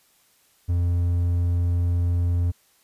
triangle tone, 87.1 Hz, F2, 4 cents flat, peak -17 dBFS, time 0.68-2.52 s, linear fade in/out 20 ms, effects white hiss -61 dBFS RMS until 2.83 s + resampled to 32000 Hz

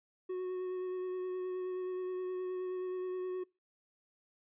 triangle tone with vibrato, 367.8 Hz, F#4, 10 cents flat, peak -33 dBFS, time 0.29-3.44 s, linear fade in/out 10 ms, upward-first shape sine, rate 9.5 Hz, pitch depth 14 cents each way, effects noise-tail reverb RT60 0.3 s tail -26 dB re dry + resampled to 8000 Hz

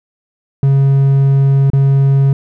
triangle tone with dropouts, 137.3 Hz, C#3, 16 cents flat, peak -5 dBFS, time 0.63-2.33 s, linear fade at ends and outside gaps 2 ms, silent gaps 1.702-1.733 s, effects none

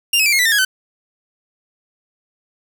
sawtooth tone with pitch steps, 2794 / 2562 / 2349 / 2154 / 1975.7 / 1811.7 / 1661.3 / 1523.4 Hz, F7 / E7 / D7 / C7 / B6 / A#6 / G#6 / G6, 0 / -50 / 0 / +50 / 0 / -50 / 0 / -50 cents, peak -9 dBFS, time 0.13-0.65 s, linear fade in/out 5 ms, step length 65 ms, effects 7-bit

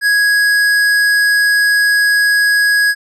sine tone with tanh clipping, 1661.2 Hz, G#6, in tune, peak -11 dBFS, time 0.01-2.95 s, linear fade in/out 50 ms, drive 15 dB, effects none

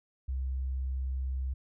sine tone, 65.41 Hz, C2, in tune, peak -30 dBFS, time 0.28-1.54 s, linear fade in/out 10 ms, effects none

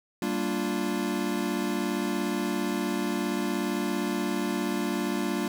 square chord, G minor seventh, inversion none, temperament equal, 196 / 233.1 / 293.7 / 349.2 Hz, G3 / Bb3 / D4 / F4, 0 / 0 / 0 / 0 cents, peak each -33 dBFS, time 0.22-5.48 s, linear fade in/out 2 ms, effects none

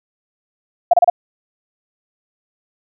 sine tone bursts, 698.5 Hz, F5, in tune, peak -6 dBFS, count 4, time 0.91-1.1 s, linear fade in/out 5 ms, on 25 ms, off 30 ms, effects none

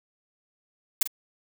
blue noise with echo, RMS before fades -19 dBFS, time 1.01-1.03 s, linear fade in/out 5 ms, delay 45 ms, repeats 1, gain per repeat -12 dB, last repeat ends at 1.075 s, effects none

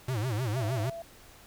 square tone with vibrato, 116.54 Hz, A#2, in tune, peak -29 dBFS, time 0.08-0.9 s, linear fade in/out 5 ms, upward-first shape sine, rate 6.5 Hz, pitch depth 230 cents each way
sine tone, 670 Hz, E5, 28 cents sharp, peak -37 dBFS, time 0.56-1.02 s, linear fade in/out 2 ms
effects pink hiss -54 dBFS RMS until 1.46 s

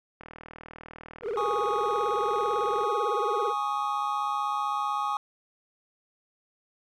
click train, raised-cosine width 0.5 ms, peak -28 dBFS, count 106, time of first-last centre 0.21-2.835 s, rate 40 Hz
triangle tone with vibrato, 440 Hz, A4, in tune, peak -26 dBFS, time 1.22-3.54 s, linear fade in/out 50 ms, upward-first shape triangle, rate 18 Hz, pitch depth 240 cents each way
triangle chord, Ab suspended fourth, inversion none, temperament equal, 830.6 / 1108.7 / 1244.5 Hz, Ab5 / Db6 / Eb6, 0 / 0 / 0 cents, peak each -29 dBFS, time 1.37-5.17 s, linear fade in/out 2 ms
effects none

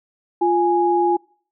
sine tone pair together, 349.2 / 830.5 Hz, F4 / G#5, 0 / 0 cents, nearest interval octave + minor third, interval 1500 cents, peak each -17 dBFS, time 0.41-1.17 s, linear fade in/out 10 ms, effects noise-tail reverb RT60 0.5 s tail -26 dB re dry

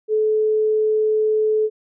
sine tone, 431.8 Hz, A4, 33 cents flat, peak -15 dBFS, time 0.08-1.7 s, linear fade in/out 50 ms, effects none

